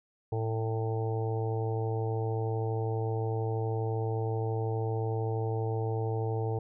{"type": "harmonic tone", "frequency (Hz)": 111.7, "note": "A2", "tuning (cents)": 27, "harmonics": [1, 3, 4, 5, 6, 7, 8], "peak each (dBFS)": [-30, -41, -34, -47, -46, -40, -46], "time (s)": [0.32, 6.59], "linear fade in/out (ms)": 5, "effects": []}